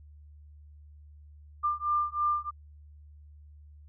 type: beating tone pair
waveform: sine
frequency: 1193 / 1196.1 Hz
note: D6 / D6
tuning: +27 / +31 cents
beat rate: 3.1 Hz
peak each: -29 dBFS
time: 1.63-2.51 s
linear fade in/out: 20 ms
effects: added 74 Hz sine -49 dBFS peak until 3.88 s